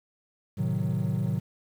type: chord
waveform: triangle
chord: A diminished seventh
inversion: none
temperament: equal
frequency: 110 / 130.81 / 155.56 / 185 Hz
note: A2 / C3 / Eb3 / Gb3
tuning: 0 / 0 / 0 / 0 cents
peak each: -28 dBFS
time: 0.57-1.4 s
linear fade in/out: 20 ms
effects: tanh soft clip ceiling -17 dBFS + 9-bit